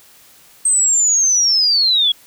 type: linear sweep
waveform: sine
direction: down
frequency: 8372 to 3291 Hz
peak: -11 dBFS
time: 0.65-2.12 s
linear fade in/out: 5 ms
effects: white hiss -47 dBFS RMS until 2.26 s